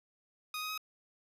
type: tone with pitch steps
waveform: 15% pulse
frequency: 1244.5 / 1255.3 / 1266.3 Hz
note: D#6 / D#6 / D#6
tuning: 0 / +15 / +30 cents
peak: -30 dBFS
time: 0.54-0.777 s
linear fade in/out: 2 ms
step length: 79 ms
effects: none